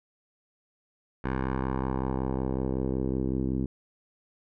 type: tone with low-pass filter sweep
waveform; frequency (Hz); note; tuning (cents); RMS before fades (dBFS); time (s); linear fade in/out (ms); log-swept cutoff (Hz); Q
10% pulse; 65.41; C2; 0; -29; 1.24-3.66; 5; 1600 to 280; 1.6
effects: none